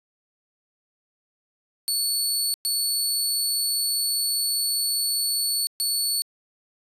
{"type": "tone bursts at uneven times", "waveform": "20% pulse", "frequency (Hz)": 4435, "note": "C#8", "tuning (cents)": 0, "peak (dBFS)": -16, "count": 3, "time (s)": [[1.88, 2.54], [2.65, 5.67], [5.8, 6.22]], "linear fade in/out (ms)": 0, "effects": ["resampled to 32000 Hz"]}